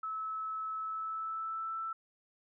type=tone with pitch glide; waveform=sine; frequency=1300 to 1326.5 Hz; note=E6 to E6; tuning=-24 to +10 cents; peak=-35 dBFS; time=0.03-1.93 s; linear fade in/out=5 ms; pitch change=+34 cents; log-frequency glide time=0.78-1.77 s; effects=none